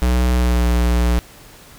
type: tone with pitch glide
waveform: square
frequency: 61.74 to 59.95 Hz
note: B1 to A#1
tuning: 0 to +49 cents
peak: -14 dBFS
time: 0.02-1.19 s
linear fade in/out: 0 ms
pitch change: -51 cents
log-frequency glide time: 0.37-0.64 s
effects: pink hiss -43 dBFS RMS until 1.78 s